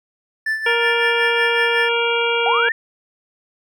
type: tone with tremolo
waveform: triangle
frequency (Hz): 1760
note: A6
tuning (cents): 0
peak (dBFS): -15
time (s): 0.46-1.89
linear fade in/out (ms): 5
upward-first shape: sine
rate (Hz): 5.4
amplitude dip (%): 65
type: harmonic tone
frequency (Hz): 468.2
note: A#4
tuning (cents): +8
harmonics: 1 / 2 / 3 / 5 / 6 / 7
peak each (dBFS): -20 / -24 / -24 / -22 / -26 / -27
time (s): 0.66-2.69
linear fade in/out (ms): 5
type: linear sweep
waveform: sine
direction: up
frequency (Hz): 712 to 1864.7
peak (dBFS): -17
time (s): 2.46-2.72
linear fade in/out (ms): 2
effects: none